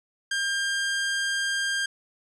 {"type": "tone", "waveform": "sawtooth", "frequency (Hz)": 1600, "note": "G6", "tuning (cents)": 35, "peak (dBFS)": -21, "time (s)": [0.31, 1.86], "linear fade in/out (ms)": 5, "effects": ["resampled to 22050 Hz"]}